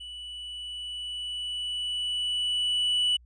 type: tone with level ramp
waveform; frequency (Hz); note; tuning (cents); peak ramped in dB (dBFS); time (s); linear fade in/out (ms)
triangle; 2960; F#7; 0; -37 to -20; 0-3.17; 10
effects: added 60 Hz sine -52 dBFS peak until 3.25 s + resampled to 22050 Hz